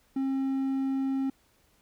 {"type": "tone", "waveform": "triangle", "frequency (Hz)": 268.5, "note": "C4", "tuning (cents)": 45, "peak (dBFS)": -24, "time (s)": [0.16, 1.3], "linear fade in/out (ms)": 5, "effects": ["pink hiss -66 dBFS RMS until 1.81 s"]}